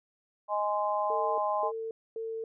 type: harmonic tone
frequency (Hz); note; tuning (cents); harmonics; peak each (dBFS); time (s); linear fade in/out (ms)
207.7; G#3; 0; 3 / 4 / 5; -31 / -31 / -31; 0.48-1.72; 50
type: tone bursts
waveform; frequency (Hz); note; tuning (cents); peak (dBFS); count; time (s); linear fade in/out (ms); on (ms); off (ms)
sine; 449.3; A4; +36; -33; 3; 1.1-2.44; 2; 280; 250
effects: none